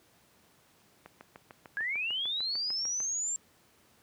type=click train; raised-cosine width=0.5 ms; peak=-31 dBFS; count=14; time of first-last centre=1.06-3.003 s; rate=6.69 Hz
type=linear sweep; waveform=sine; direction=up; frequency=1621 to 7459 Hz; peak=-30 dBFS; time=1.77-3.36 s; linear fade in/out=0 ms
effects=pink hiss -64 dBFS RMS until 4.02 s + high-pass 100 Hz 12 dB/octave